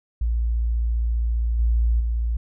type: tone with level steps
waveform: sine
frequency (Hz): 57.5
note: A#1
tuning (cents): -23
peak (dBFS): -19 / -16 / -20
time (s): 0.21-2.37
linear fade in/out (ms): 5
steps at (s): 1.59 / 2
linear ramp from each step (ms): 5
effects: none